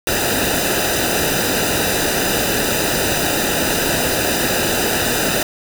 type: noise with comb filter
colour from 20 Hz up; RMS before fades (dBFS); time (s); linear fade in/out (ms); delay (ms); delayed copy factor
pink; -18; 0.07-5.43; 2; 0.91; -0.75
effects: none